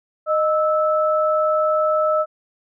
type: tone pair together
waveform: sine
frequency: 618 / 1309.5 Hz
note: D#5 / E6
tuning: -12 / -12 cents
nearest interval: octave + minor second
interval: 1300 cents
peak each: -17 / -20 dBFS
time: 0.26-2.26 s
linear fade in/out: 50 ms
effects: none